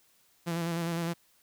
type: tone with vibrato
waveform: sawtooth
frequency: 168.4 Hz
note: E3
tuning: 37 cents sharp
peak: -26 dBFS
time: 0.46-1.14 s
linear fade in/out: 20 ms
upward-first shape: square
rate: 9.8 Hz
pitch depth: 28 cents each way
effects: white hiss -66 dBFS RMS until 1.42 s